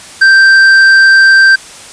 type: tone with hard clipping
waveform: triangle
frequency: 1568 Hz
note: G6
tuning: in tune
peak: -3 dBFS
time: 0.21-1.56 s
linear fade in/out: 10 ms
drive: 9 dB
effects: white hiss -31 dBFS RMS until 1.92 s + resampled to 22050 Hz